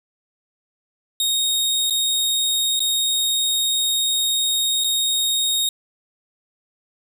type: tone with dropouts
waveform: sawtooth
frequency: 3729 Hz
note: A#7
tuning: in tune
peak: -15 dBFS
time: 1.2-5.69 s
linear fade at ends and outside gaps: 2 ms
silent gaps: 1.899-1.906 / 2.794-2.803 / 4.839-4.843 s
effects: none